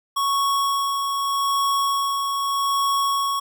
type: tone with tremolo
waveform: square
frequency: 1108.7 Hz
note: C#6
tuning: in tune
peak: -19 dBFS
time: 0.16-3.4 s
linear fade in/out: 10 ms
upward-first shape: sine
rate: 0.82 Hz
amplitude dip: 35%
effects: none